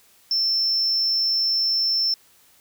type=tone; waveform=sine; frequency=5350 Hz; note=E8; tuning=25 cents sharp; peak=-17 dBFS; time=0.31-2.14 s; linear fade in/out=2 ms; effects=tanh soft clip ceiling -16 dBFS + white hiss -56 dBFS RMS until 2.6 s